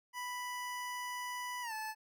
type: tone with pitch glide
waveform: 25% pulse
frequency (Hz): 987.8 to 869.9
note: B5 to A5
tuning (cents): 0 to -20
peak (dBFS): -35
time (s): 0.13-1.95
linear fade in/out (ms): 50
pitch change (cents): -220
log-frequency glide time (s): 1.62-1.73
effects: none